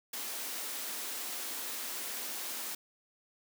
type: high-pass noise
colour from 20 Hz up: white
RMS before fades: -39 dBFS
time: 0.13-2.75 s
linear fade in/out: 5 ms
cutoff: 210 Hz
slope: 96 dB/octave
effects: none